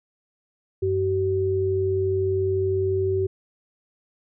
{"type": "tone pair together", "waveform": "sine", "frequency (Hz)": [95.3, 381.4], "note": ["G2", "G4"], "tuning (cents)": [-48, -47], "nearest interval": "2 octaves", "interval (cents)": 2401, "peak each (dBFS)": [-26, -21], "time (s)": [0.82, 3.27], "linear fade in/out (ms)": 10, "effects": []}